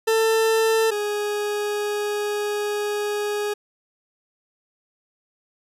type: tone pair in turn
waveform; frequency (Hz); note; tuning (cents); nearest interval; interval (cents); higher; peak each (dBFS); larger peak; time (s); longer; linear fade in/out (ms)
40% pulse; 445.9 / 415; A4 / G#4; +23 / -1; minor second; 124; first; -16 / -22; first; 0.07-0.91 / 0.91-3.54; second; 10
effects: resampled to 32000 Hz